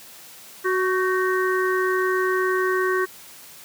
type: harmonic tone with a mistuned harmonic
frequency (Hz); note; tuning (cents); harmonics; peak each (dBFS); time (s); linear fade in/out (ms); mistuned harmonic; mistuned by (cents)
371.4; F#4; +7; 1 / 3 / 4 / 5; -21 / -26 / -27 / -28; 0.64-3.06; 20; 4; +58
effects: white hiss -44 dBFS RMS until 3.64 s + high-pass 100 Hz 12 dB/octave